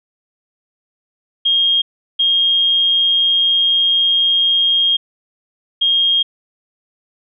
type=tone bursts at uneven times; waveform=sine; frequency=3238 Hz; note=G#7; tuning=45 cents flat; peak=-11 dBFS; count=3; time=1.45-1.82 / 2.19-4.97 / 5.81-6.23 s; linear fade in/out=10 ms; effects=none